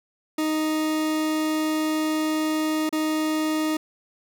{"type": "tone with dropouts", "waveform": "40% pulse", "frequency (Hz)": 311.1, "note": "D#4", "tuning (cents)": 0, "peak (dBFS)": -21, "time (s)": [0.38, 3.77], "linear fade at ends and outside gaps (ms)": 5, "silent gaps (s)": [2.893, 2.926], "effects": []}